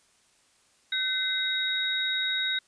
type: tone cluster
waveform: sine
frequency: 1529 / 2058 / 3780 Hz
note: G6 / C7 / A#7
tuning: -44 / -29 / +23 cents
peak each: -31 / -35 / -27 dBFS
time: 0.92-2.59 s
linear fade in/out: 5 ms
effects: white hiss -64 dBFS RMS until 2.67 s + resampled to 22050 Hz